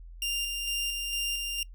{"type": "tone with tremolo", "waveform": "sawtooth", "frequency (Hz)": 2794, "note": "F7", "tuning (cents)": 0, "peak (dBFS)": -25, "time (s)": [0.22, 1.63], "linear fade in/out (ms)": 2, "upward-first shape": "square", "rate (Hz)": 2.2, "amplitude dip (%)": 30, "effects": ["noise-tail reverb RT60 0.1 s tail -24 dB re dry", "added 42 Hz sine -43 dBFS peak until 1.74 s"]}